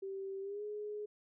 sine tone with pitch glide, 388.4 to 418.7 Hz, G4 to G#4, -16 to +14 cents, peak -39 dBFS, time 0.02-1.06 s, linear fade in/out 10 ms, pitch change +130 cents, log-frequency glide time 0.41-0.63 s, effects none

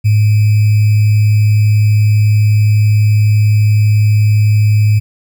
sine tone with sample-and-hold, 105.9 Hz, G#2, 34 cents sharp, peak -6 dBFS, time 0.04-5 s, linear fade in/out 20 ms, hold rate 2450 Hz, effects none

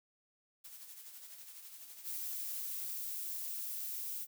blue noise with tremolo, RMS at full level -50 dBFS, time 0.64-2.91 s, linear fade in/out 10 ms, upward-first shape sine, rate 12 Hz, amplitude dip 45%
violet noise, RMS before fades -41 dBFS, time 2.03-4.27 s, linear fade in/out 50 ms
effects none

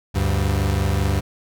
35% pulse tone pair together, 73.42 / 98.49 Hz, D2 / G2, 0 / +9 cents, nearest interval perfect fourth, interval 509 cents, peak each -19 dBFS, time 0.14-1.21 s, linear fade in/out 20 ms, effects none

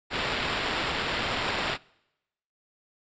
violet noise with sample-and-hold, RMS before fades -29 dBFS, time 0.1-1.78 s, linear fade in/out 50 ms, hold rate 6300 Hz, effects noise-tail reverb RT60 0.9 s tail -25 dB re dry + resampled to 16000 Hz

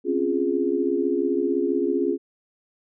sine chord, Db major seventh, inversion third, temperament equal, 261.6 / 277.2 / 349.2 / 415.3 Hz, C4 / Db4 / F4 / Ab4, 0 / 0 / 0 / 0 cents, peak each -29 / -26 / -24 / -25 dBFS, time 0.04-2.18 s, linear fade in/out 50 ms, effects none

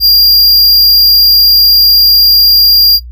square tone, 4788 Hz, D8, 33 cents sharp, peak -3 dBFS, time 0-3 s, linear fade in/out 50 ms, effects noise-tail reverb RT60 0.1 s tail -17 dB re dry + added 60 Hz sine -24 dBFS peak until 3.11 s

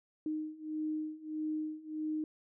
sine beating tone pair, 308.4 / 310 Hz, D#4 / D#4, -15 / -6 cents, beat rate 1.6 Hz, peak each -39 / -37 dBFS, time 0.26-2.24 s, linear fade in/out 2 ms, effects none

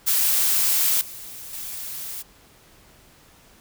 blue noise with level steps, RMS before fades -20 / -38 / -33 dBFS, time 0.06-2.23 s, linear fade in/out 20 ms, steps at 1.01 / 1.53 s, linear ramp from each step 2 ms, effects pink hiss -53 dBFS RMS until 3.6 s

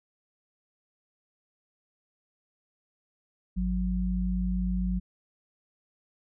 sine tone pair together, 52.07 / 183 Hz, G#1 / F#3, +5 / -19 cents, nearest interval octave + minor seventh, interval 2176 cents, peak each -28 dBFS, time 3.56-5 s, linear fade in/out 20 ms, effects none

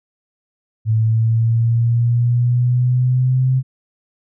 sine exponential sweep, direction up, 110 to 130.81 Hz, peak -12 dBFS, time 0.85-3.63 s, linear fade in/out 50 ms, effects none

